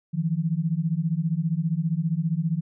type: beating tone pair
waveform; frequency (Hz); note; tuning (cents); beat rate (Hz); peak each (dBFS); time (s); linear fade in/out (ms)
sine; 156.1 / 171.1; D#3 / F3; +6 / -35; 15; -25; 0.13-2.61; 20
effects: none